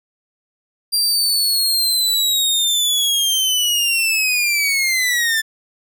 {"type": "linear sweep", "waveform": "sawtooth", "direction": "down", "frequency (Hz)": [4762, 1755], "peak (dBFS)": -12, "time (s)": [0.92, 5.42], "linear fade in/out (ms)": 20, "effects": []}